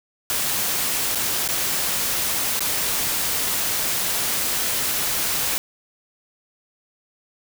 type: noise with dropouts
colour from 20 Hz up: white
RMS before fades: -23 dBFS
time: 0.3-5.58 s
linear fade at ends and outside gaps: 0 ms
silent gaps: 1.149-1.156 / 1.477-1.488 / 2.593-2.606 s
effects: none

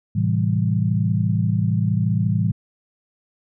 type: chord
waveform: sine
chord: A minor seventh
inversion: none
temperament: equal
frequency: 110 / 130.81 / 164.81 / 196 Hz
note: A2 / C3 / E3 / G3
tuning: 0 / 0 / 0 / 0 cents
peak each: -20 / -26 / -22 / -24 dBFS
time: 0.15-2.52 s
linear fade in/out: 10 ms
effects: none

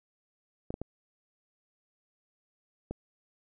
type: clicks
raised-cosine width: 2 ms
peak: -22 dBFS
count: 4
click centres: 0.705 / 0.741 / 0.816 / 2.91 s
effects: none

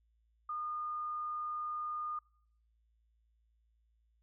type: tone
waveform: sine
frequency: 1220 Hz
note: D#6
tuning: 34 cents flat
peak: -36 dBFS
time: 0.49-2.19 s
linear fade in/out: 5 ms
effects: noise-tail reverb RT60 0.7 s tail -25 dB re dry + added 56 Hz sine -70 dBFS peak until 4.22 s

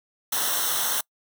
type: noise with comb filter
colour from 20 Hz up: white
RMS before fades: -25 dBFS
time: 0.32-1.01 s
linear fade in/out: 5 ms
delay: 0.42 ms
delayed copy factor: -0.8
effects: noise-tail reverb RT60 0.1 s tail -26 dB re dry

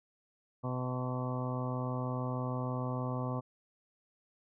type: harmonic tone with a mistuned harmonic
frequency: 126.4 Hz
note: B2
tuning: 41 cents sharp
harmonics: 1 / 2 / 3 / 4 / 5 / 6 / 7 / 8 / 9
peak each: -35 / -39 / -47 / -43 / -44 / -49 / -46 / -46 / -45 dBFS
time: 0.63-3.41 s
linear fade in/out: 20 ms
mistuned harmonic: 8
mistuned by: +39 cents
effects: none

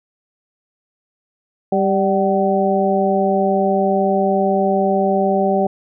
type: harmonic tone with a mistuned harmonic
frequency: 196 Hz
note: G3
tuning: in tune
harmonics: 1 / 2 / 3 / 4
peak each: -19 / -19 / -19 / -19 dBFS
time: 1.72-5.67 s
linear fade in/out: 5 ms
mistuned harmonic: 4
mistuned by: -50 cents
effects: none

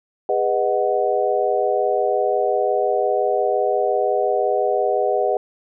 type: chord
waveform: sine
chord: G# minor seventh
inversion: none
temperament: equal with one note detuned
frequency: 408.2 / 493.9 / 622.3 / 740 Hz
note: G#4 / B4 / D#5 / F#5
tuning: -30 / 0 / 0 / 0 cents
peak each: -22 dBFS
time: 0.29-5.37 s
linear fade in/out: 2 ms
effects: none

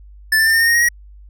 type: tone with pitch steps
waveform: square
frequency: 1755 / 1775.4 / 1796 / 1816.9 / 1838 / 1859.4 / 1881 / 1902.8 Hz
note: A6 / A6 / A6 / A#6 / A#6 / A#6 / A#6 / A#6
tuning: -5 / +15 / +35 / -45 / -25 / -5 / +15 / +35 cents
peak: -12 dBFS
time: 0.32-0.888 s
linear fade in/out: 5 ms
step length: 71 ms
effects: added 50 Hz sine -38 dBFS peak until 1.29 s

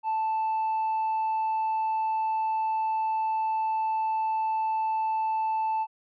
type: tone with tanh clipping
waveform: sine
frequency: 880 Hz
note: A5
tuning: in tune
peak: -25 dBFS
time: 0.03-5.87 s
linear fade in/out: 50 ms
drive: 1 dB
effects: none

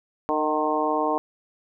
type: harmonic tone with a mistuned harmonic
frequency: 152.5 Hz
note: D#3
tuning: 34 cents flat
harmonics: 2 / 3 / 4 / 5 / 6 / 7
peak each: -28 / -28 / -28 / -28 / -28 / -28 dBFS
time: 0.29-1.18 s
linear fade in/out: 0 ms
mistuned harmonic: 4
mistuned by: +32 cents
effects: none

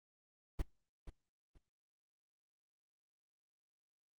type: noise with echo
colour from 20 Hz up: brown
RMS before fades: -34 dBFS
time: 0.59-0.62 s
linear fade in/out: 5 ms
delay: 480 ms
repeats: 2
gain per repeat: -13 dB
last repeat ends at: 1.58 s
effects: noise-tail reverb RT60 0.3 s tail -26 dB re dry + Opus 24 kbps

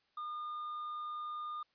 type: tone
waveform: triangle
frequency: 1215 Hz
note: D#6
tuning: 42 cents flat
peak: -37 dBFS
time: 0.17-1.63 s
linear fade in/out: 5 ms
effects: white hiss -75 dBFS RMS until 1.74 s + resampled to 11025 Hz

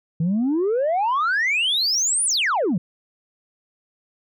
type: exponential two-way sweep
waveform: sine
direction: up then down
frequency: 155.56 to 10060 to 155.56 Hz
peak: -16 dBFS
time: 0.2-2.78 s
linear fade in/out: 5 ms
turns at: 2.25 s
effects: tanh soft clip ceiling -16 dBFS

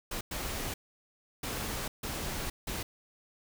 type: noise bursts at uneven times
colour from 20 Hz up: pink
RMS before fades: -36 dBFS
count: 5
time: 0.11-0.21 / 0.31-0.74 / 1.43-1.88 / 2.03-2.5 / 2.67-2.83 s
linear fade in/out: 5 ms
effects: none

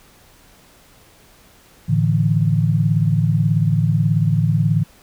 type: chord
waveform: sine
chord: A suspended fourth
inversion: none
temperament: just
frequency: 110 / 146.67 / 165 Hz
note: A2 / D3 / E3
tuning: 0 / -2 / +2 cents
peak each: -18 dBFS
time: 1.88-4.84 s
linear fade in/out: 20 ms
effects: pink hiss -50 dBFS RMS until 5.02 s

